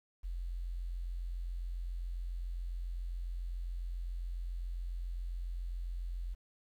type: tone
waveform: sine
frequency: 43.65 Hz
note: F1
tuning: in tune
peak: -36 dBFS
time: 0.23-6.35 s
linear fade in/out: 20 ms
effects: 11-bit